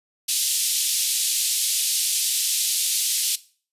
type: band-pass noise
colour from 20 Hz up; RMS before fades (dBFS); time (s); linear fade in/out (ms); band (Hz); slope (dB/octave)
white; -23; 0.28-3.36; 10; 3100 to 12000; 24
effects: noise-tail reverb RT60 0.4 s tail -18 dB re dry + resampled to 32000 Hz